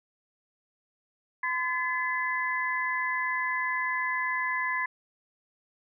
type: tone cluster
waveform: sine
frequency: 1021 / 1724 / 2019 Hz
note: C6 / A6 / B6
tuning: -43 / -36 / +38 cents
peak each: -31 dBFS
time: 1.43-4.86 s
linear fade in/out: 5 ms
effects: none